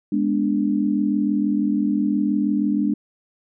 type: chord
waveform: sine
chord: G# diminished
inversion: none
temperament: equal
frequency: 207.7 / 246.9 / 293.7 Hz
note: G#3 / B3 / D4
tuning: 0 / 0 / 0 cents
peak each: -21 / -25 / -21 dBFS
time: 0.12-2.94 s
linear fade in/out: 5 ms
effects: none